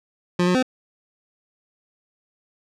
25% pulse tone with pitch steps, 177.3 / 180.6 / 257 Hz, F3 / F#3 / C4, +26 / -42 / -31 cents, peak -13 dBFS, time 0.39-0.627 s, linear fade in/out 5 ms, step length 79 ms, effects low-pass 6000 Hz 12 dB/octave

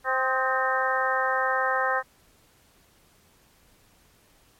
harmonic tone with a mistuned harmonic, 261.6 Hz, C4, in tune, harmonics 2 / 3 / 4 / 5 / 6 / 7, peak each -29 / -29 / -29 / -29 / -29 / -29 dBFS, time 0.04-2.03 s, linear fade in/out 50 ms, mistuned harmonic 5, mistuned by -47 cents, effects pink hiss -60 dBFS RMS until 4.59 s + MP3 64 kbps

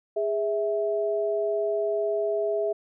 sine tone pair together, 412 / 654 Hz, G#4 / E5, -14 / -14 cents, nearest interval minor sixth, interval 800 cents, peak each -26 dBFS, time 0.16-2.73 s, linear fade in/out 10 ms, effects none

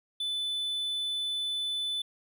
triangle tone, 3500 Hz, A7, 10 cents flat, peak -28 dBFS, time 0.2-2.02 s, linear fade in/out 5 ms, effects none

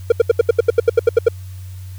triangle tone bursts, 466.2 Hz, A#4, in tune, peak -4 dBFS, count 13, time 0.1-1.285 s, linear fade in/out 5 ms, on 21 ms, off 76 ms, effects added 93 Hz sine -29 dBFS peak until 1.98 s + white hiss -48 dBFS RMS until 1.98 s

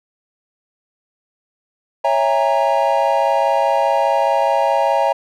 triangle chord, A# half-diminished seventh, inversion first, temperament equal with one note detuned, 554.4 / 659.3 / 813.5 / 932.3 Hz, C#5 / E5 / G#5 / A#5, 0 / 0 / -36 / 0 cents, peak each -17 dBFS, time 2.04-5.13 s, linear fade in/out 10 ms, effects none

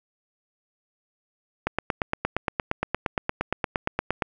click train, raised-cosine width 0.5 ms, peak -8 dBFS, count 23, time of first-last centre 1.67-4.222 s, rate 8.62 Hz, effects none

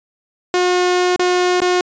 sawtooth tone with dropouts, 360.2 Hz, F#4, 46 cents flat, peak -9 dBFS, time 0.54-1.81 s, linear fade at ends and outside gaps 1 ms, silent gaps 1.161-1.194 / 1.603-1.618 s, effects resampled to 16000 Hz

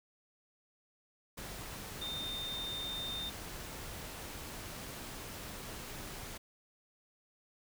sine tone in noise, 3629 Hz, A#7, 47 cents flat, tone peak -38 dBFS, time 2.01-3.3 s, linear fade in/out 10 ms, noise pink, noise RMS -45 dBFS, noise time 1.37-6.38 s, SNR +4 dB, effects none

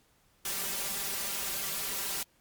white noise with comb filter, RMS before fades -34 dBFS, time 0.45-2.23 s, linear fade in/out 2 ms, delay 5.1 ms, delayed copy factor +0.9, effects pink hiss -67 dBFS RMS until 2.4 s + MP3 96 kbps

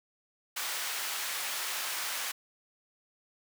pink high-pass noise, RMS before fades -35 dBFS, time 0.56-2.32 s, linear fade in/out 10 ms, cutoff 1200 Hz, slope 12 dB/octave, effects none

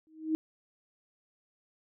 sine tone with exponential growth, 315.4 Hz, D#4, 24 cents sharp, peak -23 dBFS, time 0.07-0.35 s, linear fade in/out 0 ms, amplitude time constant 60 ms, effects none

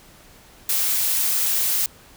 blue noise, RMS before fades -21 dBFS, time 0.69-1.86 s, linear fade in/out 2 ms, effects pink hiss -49 dBFS RMS until 2.16 s

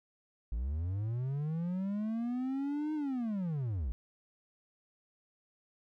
triangle linear two-way sweep, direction up then down, 51.91 to 311.1 to 51.91 Hz, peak -30 dBFS, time 0.52-3.92 s, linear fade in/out 0 ms, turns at 2.94 s, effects none

